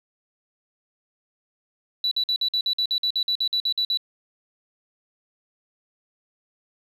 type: tone bursts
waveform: sine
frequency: 3951 Hz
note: B7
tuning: in tune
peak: -19 dBFS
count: 16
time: 2.04-3.973 s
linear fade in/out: 2 ms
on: 73 ms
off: 51 ms
effects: tanh soft clip ceiling -16 dBFS